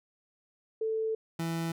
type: tone pair in turn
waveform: sine / 30% pulse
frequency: 442 / 165.56 Hz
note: A4 / E3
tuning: +8 / +8 cents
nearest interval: octave + perfect fourth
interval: 1700 cents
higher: first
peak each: -28 dBFS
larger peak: neither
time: 0.81-1.15 / 1.39-1.72 s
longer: first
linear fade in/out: 5 ms
effects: none